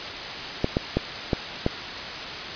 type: clicks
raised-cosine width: 2 ms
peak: -7 dBFS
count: 5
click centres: 0.644 / 0.769 / 0.97 / 1.332 / 1.664 s
effects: white hiss -32 dBFS RMS until 2.55 s + resampled to 11025 Hz